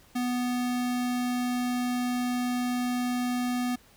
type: tone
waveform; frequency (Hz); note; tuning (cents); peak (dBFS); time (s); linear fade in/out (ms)
square; 246.9; B3; 0; -27; 0.15-3.76; 10
effects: pink hiss -58 dBFS RMS until 3.96 s